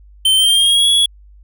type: tone with pitch glide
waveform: square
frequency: 3100 to 3361 Hz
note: G7 to G#7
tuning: -20 to +20 cents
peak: -10 dBFS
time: 0.25-1.06 s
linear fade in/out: 5 ms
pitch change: +140 cents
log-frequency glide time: 0.36-0.89 s
effects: added 50 Hz sine -40 dBFS peak until 1.43 s